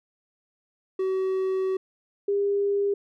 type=tone pair in turn; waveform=triangle / sine; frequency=378.8 / 402.3 Hz; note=F#4 / G4; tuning=+41 / +45 cents; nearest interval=minor second; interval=104 cents; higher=second; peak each=-21 dBFS; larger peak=neither; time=0.99-1.77 / 2.28-2.94 s; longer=first; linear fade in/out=5 ms; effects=none